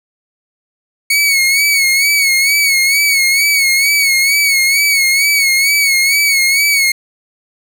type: tone with vibrato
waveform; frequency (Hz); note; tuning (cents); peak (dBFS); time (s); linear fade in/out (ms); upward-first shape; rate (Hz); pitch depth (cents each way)
sawtooth; 2217; C#7; 0; -6; 1.1-6.92; 5; sine; 2.2; 64
effects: none